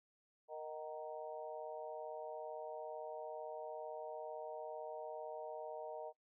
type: harmonic tone with a mistuned harmonic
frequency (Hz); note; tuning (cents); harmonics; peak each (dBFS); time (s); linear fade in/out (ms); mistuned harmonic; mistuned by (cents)
155.56; D#3; 0; 3 / 4 / 5 / 6; -49 / -47 / -51 / -53; 0.48-6.13; 50; 5; -40
effects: noise-tail reverb RT60 0.1 s tail -22 dB re dry